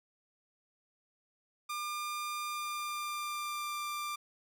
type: tone with pitch glide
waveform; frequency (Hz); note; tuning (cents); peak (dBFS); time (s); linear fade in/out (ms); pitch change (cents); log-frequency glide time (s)
sawtooth; 1200 to 1186.2; D6 to D6; +37 to +17; -32; 1.69-4.16; 10; -20; 2.49-3.83
effects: none